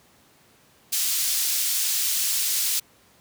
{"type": "high-pass noise", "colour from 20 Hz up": "pink", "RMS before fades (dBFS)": -24, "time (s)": [0.92, 2.8], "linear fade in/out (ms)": 10, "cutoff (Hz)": 4700, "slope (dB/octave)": 12, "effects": ["pink hiss -57 dBFS RMS until 3.2 s", "high-pass 100 Hz 12 dB/octave"]}